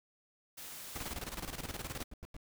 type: noise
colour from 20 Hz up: white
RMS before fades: -47 dBFS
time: 0.57-1.14 s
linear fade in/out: 10 ms
type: noise with tremolo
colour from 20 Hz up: pink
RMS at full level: -40 dBFS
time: 0.95-2.04 s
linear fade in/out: 10 ms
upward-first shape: square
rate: 19 Hz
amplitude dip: 70%
type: noise bursts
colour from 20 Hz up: brown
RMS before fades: -45 dBFS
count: 4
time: 2-2.365 s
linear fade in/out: 0 ms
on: 23 ms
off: 91 ms
effects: none